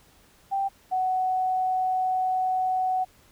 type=tone pair in turn; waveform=sine; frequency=784 / 745.1 Hz; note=G5 / F#5; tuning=0 / +12 cents; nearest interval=minor second; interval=88 cents; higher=first; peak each=-23 / -22 dBFS; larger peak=second; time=0.51-0.69 / 0.91-3.05 s; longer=second; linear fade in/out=20 ms; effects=pink hiss -58 dBFS RMS until 3.31 s